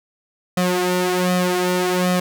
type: tone with flanger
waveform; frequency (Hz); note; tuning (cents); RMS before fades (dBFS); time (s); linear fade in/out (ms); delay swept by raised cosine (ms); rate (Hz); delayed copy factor
sawtooth; 180.8; F#3; -40; -19; 0.57-2.2; 5; 1.6 to 3.4; 1.3; +0.8
effects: none